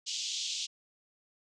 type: band-pass noise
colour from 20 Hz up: pink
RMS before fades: -36 dBFS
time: 0.06-0.67 s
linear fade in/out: 20 ms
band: 2900 to 7100 Hz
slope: 48 dB/octave
effects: none